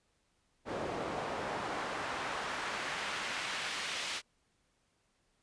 pink noise with band-pass filter sweep, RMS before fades -38 dBFS, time 0.65-4.22 s, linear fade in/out 50 ms, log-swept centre 520 to 3200 Hz, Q 0.86, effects pink hiss -75 dBFS RMS until 5.42 s + resampled to 22050 Hz

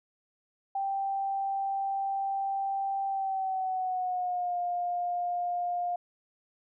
sine tone with pitch glide, 784 to 706.6 Hz, G5 to F5, 0 to +20 cents, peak -28 dBFS, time 0.75-5.96 s, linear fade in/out 5 ms, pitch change -180 cents, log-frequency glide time 3.07-4.58 s, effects none

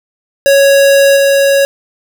square tone with level steps, 554.4 Hz, C#5, in tune, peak -5 / -7 dBFS, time 0.46-1.65 s, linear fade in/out 0 ms, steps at 1.16 s, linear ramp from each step 10 ms, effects none

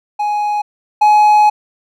triangle tone pair in turn, 834 / 842.7 Hz, G#5 / G#5, +7 / +25 cents, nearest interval unison, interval 18 cents, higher second, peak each -12 / -4 dBFS, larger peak second, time 0.19-0.62 / 1.01-1.5 s, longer second, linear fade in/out 10 ms, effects none

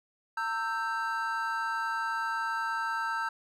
triangle chord, E diminished, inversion second, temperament equal with one note detuned, 912.6 / 1318.5 / 1568 Hz, Bb5 / E6 / G6, -37 / 0 / 0 cents, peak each -32 dBFS, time 0.37-3.29 s, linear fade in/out 5 ms, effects none

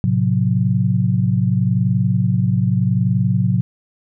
sine chord, F# diminished, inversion first, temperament equal with one note detuned, 110 / 130.81 / 181.61 Hz, A2 / C3 / F#3, 0 / 0 / -32 cents, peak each -18 dBFS, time 0.04-3.61 s, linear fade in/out 0 ms, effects none

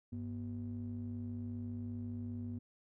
triangle ring-modulated tone, 71.3 Hz, C#2, 49 cents sharp, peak -34 dBFS, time 0.12-2.59 s, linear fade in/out 10 ms, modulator 170 Hz, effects none

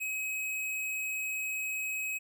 square tone, 2545 Hz, D#7, 39 cents sharp, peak -33 dBFS, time 0-2.19 s, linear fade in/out 20 ms, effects none

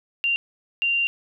sine tone bursts at uneven times, 2775 Hz, F7, 12 cents flat, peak -19 dBFS, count 2, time 0.24-0.36 / 0.82-1.07 s, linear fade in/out 0 ms, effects none

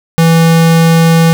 square tone, 164.81 Hz, E3, in tune, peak -5 dBFS, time 0.18-1.33 s, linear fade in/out 0 ms, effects none

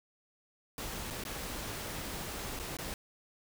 pink noise with dropouts, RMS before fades -40 dBFS, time 0.78-2.94 s, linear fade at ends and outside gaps 1 ms, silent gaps 1.103-1.107 / 1.238-1.251 / 2.591-2.597 / 2.769-2.787 s, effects none

